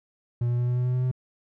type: tone with pitch steps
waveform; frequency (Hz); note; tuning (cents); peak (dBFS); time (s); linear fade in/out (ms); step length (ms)
triangle; 120 / 121.04 / 122.1 / 123.16 / 124.23 / 125.31 / 126.4 / 127.5; B2 / B2 / B2 / B2 / B2 / B2 / B2 / C3; -49 / -34 / -19 / -4 / +11 / +26 / +41 / -44; -20; 0.41-1.114; 5; 88
effects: none